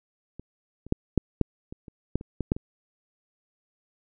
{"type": "clicks", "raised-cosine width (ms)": 3, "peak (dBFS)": [-26, -29, -9, -7, -7, -25, -30, -11, -26, -15, -8, -22], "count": 12, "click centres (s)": [0.396, 0.866, 0.924, 1.177, 1.413, 1.725, 1.882, 2.156, 2.211, 2.407, 2.519, 2.565], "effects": []}